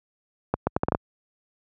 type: accelerating click train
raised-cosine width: 1 ms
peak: -7 dBFS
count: 7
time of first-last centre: 0.54-0.949 s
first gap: 130 ms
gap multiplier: 0.73
effects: high-pass 60 Hz 12 dB/octave